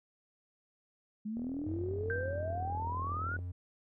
sine exponential sweep, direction up, 207.3 to 1484 Hz, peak -35 dBFS, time 1.25-3.37 s, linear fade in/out 10 ms
click train, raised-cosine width 2 ms, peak -34 dBFS, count 83, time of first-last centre 1.37-3.39 s, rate 40.6 Hz
triangle tone with pitch glide, 92.5 to 89.19 Hz, F#2 to F2, 0 to +37 cents, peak -35 dBFS, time 1.66-3.52 s, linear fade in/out 10 ms, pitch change -63 cents, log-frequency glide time 1.93-2.67 s
sine tone with exponential decay, 1568 Hz, G6, in tune, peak -33 dBFS, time 2.1-2.79 s, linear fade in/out 1 ms, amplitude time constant 150 ms
effects none

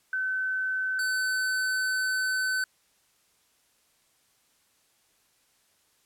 sine / square tone pair in turn, 1524 / 1518.3 Hz, G6 / F#6, -49 / +44 cents, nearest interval unison, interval 7 cents, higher first, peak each -26 dBFS, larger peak neither, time 0.13-0.99 / 0.99-2.64 s, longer second, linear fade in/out 2 ms, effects white hiss -67 dBFS RMS until 6.05 s + low-pass 12000 Hz 12 dB/octave

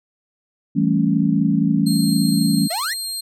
sine chord, A dominant seventh, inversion second, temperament equal, 164.81 / 196 / 220 / 277.2 Hz, E3 / G3 / A3 / C#4, 0 / 0 / 0 / 0 cents, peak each -20 dBFS, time 0.75-2.68 s, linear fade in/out 20 ms
25% pulse tone, 4202 Hz, C8, 7 cents sharp, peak -20 dBFS, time 1.86-3.21 s, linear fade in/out 10 ms
45% pulse exponential sweep, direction up, 608 to 2066 Hz, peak -23 dBFS, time 2.7-2.94 s, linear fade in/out 10 ms
effects none

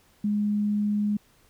sine tone, 207.7 Hz, G#3, in tune, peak -22 dBFS, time 0.24-1.17 s, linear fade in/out 5 ms, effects pink hiss -61 dBFS RMS until 1.49 s

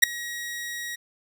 sawtooth tone with ADSR envelope, 1900 Hz, A#6, 33 cents sharp, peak -5 dBFS, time 0.02-0.96 s, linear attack 16 ms, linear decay 4 ms, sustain -23 dB, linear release 13 ms, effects none

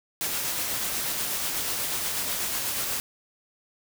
white noise with tremolo, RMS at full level -28 dBFS, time 0.21-3 s, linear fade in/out 0 ms, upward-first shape sine, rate 8.2 Hz, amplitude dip 25%, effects none

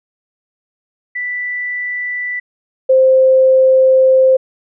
sine tone pair in turn, 1975.5 / 523.2 Hz, B6 / C5, 0 / 0 cents, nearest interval octave + major seventh, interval 2300 cents, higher first, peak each -18 / -6 dBFS, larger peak second, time 1.15-2.4 / 2.89-4.37 s, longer second, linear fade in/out 10 ms, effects none

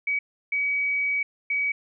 sine tone bursts at uneven times, 2270 Hz, C#7, 41 cents sharp, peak -22 dBFS, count 3, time 0.07-0.19 / 0.52-1.23 / 1.5-1.72 s, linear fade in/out 5 ms, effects none

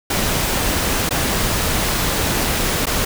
pink noise with dropouts, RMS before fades -19 dBFS, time 0.1-3.05 s, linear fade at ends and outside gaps 5 ms, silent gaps 1.092-1.107 / 2.857-2.867 s, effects none

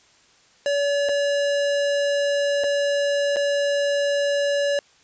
square tone with dropouts, 570 Hz, C#5, 48 cents sharp, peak -20 dBFS, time 0.66-4.79 s, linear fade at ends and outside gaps 1 ms, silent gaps 1.088-1.092 / 2.637-2.641 / 3.361-3.367 s, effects white hiss -56 dBFS RMS until 5.03 s + resampled to 16000 Hz

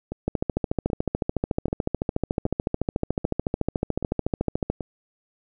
two click trains, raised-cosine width 2 ms, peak -17 / -9 dBFS, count 7 / 62, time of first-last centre 0.12-4.808 / 0.28-4.7 s, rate 1.28 / 13.8 Hz, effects none

